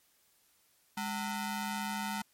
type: ring-modulated tone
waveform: sawtooth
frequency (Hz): 554.4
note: C#5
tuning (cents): 0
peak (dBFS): -27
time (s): 0.97-2.22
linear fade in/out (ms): 5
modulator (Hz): 348
effects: white hiss -69 dBFS RMS until 2.33 s + MP3 64 kbps